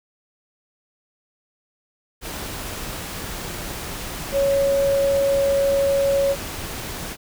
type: tone in noise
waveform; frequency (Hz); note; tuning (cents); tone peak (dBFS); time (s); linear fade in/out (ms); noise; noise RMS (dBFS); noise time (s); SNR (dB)
sine; 554.4; C#5; 0; -16; 4.32-6.36; 50; pink; -31; 2.21-7.17; +12
effects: none